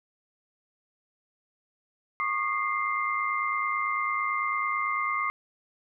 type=tone cluster; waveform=sine; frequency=1106 / 1215 / 2094 Hz; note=C#6 / D#6 / C7; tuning=-4 / -42 / +1 cents; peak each=-30 dBFS; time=2.2-5.3 s; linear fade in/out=0 ms; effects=none